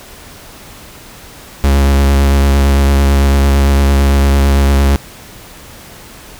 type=tone with vibrato; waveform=45% pulse; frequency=69.3 Hz; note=C#2; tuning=in tune; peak=-7 dBFS; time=1.64-4.96 s; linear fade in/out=0 ms; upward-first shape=sine; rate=8.9 Hz; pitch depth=22 cents each way; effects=pink hiss -35 dBFS RMS until 6.39 s